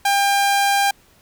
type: tone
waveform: sawtooth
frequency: 799 Hz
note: G5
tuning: 33 cents sharp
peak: -11 dBFS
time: 0.05-0.91 s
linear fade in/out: 5 ms
effects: pink hiss -54 dBFS RMS until 1.21 s